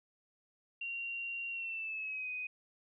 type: tone with pitch glide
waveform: sine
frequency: 2759 to 2501 Hz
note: F7 to D#7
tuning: -22 to +8 cents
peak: -37 dBFS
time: 0.81-2.47 s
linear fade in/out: 5 ms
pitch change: -170 cents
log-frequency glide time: 1.5-2.29 s
effects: none